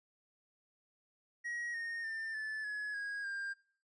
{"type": "tone with pitch steps", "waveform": "triangle", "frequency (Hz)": [1900, 1845.9, 1793.4, 1742.3, 1692.7, 1644.5, 1597.7], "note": ["A#6", "A#6", "A6", "A6", "G#6", "G#6", "G6"], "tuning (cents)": [33, -18, 33, -17, 33, -18, 33], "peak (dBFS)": -36, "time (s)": [1.44, 3.54], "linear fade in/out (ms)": 20, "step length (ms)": 300, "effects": ["noise-tail reverb RT60 0.5 s tail -22 dB re dry", "resampled to 22050 Hz"]}